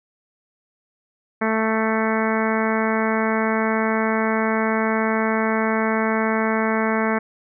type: harmonic tone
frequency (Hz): 220.8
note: A3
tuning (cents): +6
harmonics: 1 / 2 / 3 / 4 / 5 / 6 / 7 / 8 / 9 / 10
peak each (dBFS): -22 / -25 / -27 / -28 / -29 / -30 / -30 / -31 / -32 / -32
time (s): 1.41-7.19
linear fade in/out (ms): 10
effects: none